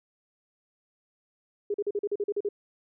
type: tone bursts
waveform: sine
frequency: 409.5 Hz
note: G#4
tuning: 24 cents flat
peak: -25 dBFS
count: 10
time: 1.7-2.489 s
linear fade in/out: 5 ms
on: 42 ms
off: 41 ms
effects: none